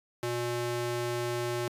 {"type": "tone with high-pass filter", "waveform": "square", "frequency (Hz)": 120, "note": "B2", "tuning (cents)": -49, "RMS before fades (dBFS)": -32, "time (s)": [0.23, 1.68], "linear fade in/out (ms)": 0, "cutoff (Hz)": 250, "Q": 1.2, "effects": ["resampled to 32000 Hz"]}